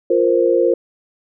sine chord, F suspended fourth, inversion none, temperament just, 349.2 / 465.6 / 523.8 Hz, F4 / Bb4 / C5, 0 / -2 / +2 cents, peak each -16 dBFS, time 0.1-0.74 s, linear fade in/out 5 ms, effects none

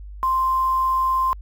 sine tone with quantisation, 1046 Hz, C6, 1 cent flat, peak -17 dBFS, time 0.23-1.33 s, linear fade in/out 0 ms, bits 7, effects added 50 Hz sine -34 dBFS peak until 1.41 s

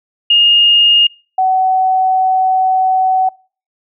sine tone pair in turn, 2841 / 752.5 Hz, F7 / F#5, +29 / +29 cents, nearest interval octave + major seventh, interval 2300 cents, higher first, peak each -6 / -9 dBFS, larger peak first, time 0.3-1.07 / 1.38-3.29 s, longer second, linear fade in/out 5 ms, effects noise-tail reverb RT60 0.4 s tail -26 dB re dry

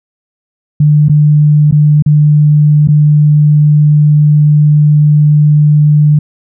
sine tone with dropouts, 149.4 Hz, D3, 30 cents sharp, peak -3 dBFS, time 0.8-6.19 s, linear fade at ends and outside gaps 5 ms, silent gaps 1.085-1.095 / 1.712-1.723 / 2.024-2.061 / 2.875-2.885 s, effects none

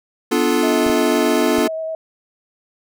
square chord, B half-diminished seventh, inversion none, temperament equal with one note detuned, 246.9 / 293.7 / 349.2 / 435.2 Hz, B3 / D4 / F4 / A4, 0 / 0 / 0 / -19 cents, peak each -21 dBFS, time 0.31-1.68 s, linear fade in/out 10 ms
sine tone with vibrato, 641 Hz, E5, 49 cents flat, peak -22 dBFS, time 0.63-1.95 s, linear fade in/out 2 ms, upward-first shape square, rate 9.6 Hz, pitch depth 9 cents each way
clicks, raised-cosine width 5 ms, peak -21 dBFS, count 3, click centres 0.865 / 0.898 / 1.584 s
effects none

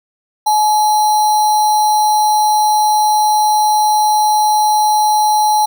sine tone with sample-and-hold, 850 Hz, G#5, 40 cents sharp, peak -9 dBFS, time 0.46-5.66 s, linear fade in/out 10 ms, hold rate 4900 Hz, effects none

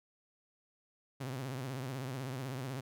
sawtooth tone with vibrato, 130.81 Hz, C3, in tune, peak -34 dBFS, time 1.2-2.81 s, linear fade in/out 10 ms, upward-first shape triangle, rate 16 Hz, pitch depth 140 cents each way, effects none

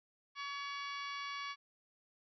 harmonic tone, 565 Hz, C#5, 33 cents sharp, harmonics 2 / 3 / 4 / 5 / 6 / 7 / 8 / 9 / 10, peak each -43 / -50 / -46 / -53 / -50 / -60 / -52 / -62 / -60 dBFS, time 0.35-1.56 s, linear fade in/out 50 ms, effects none

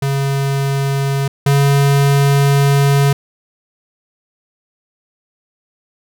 square tone pair in turn, 138.1 / 140.19 Hz, C#3 / C#3, -6 / +20 cents, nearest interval unison, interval 26 cents, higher second, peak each -15 / -10 dBFS, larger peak second, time 0.02-1.28 / 1.46-3.13 s, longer second, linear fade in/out 5 ms, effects none

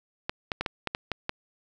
clicks, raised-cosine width 0.3 ms, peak -12 dBFS, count 8, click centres 0.295 / 0.518 / 0.61 / 0.662 / 0.873 / 0.949 / 1.117 / 1.294 s, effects none

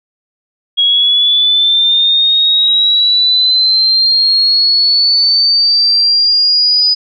sine linear sweep, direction up, 3300 to 4978 Hz, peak -7 dBFS, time 0.77-6.95 s, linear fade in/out 20 ms, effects none

